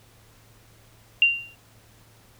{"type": "tone with exponential decay", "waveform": "sine", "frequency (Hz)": 2773, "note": "F7", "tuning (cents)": -13, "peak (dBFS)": -11, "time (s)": [1.22, 1.55], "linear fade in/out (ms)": 1, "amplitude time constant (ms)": 70, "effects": ["added 110 Hz sine -56 dBFS peak until 2.39 s", "pink hiss -56 dBFS RMS until 2.39 s"]}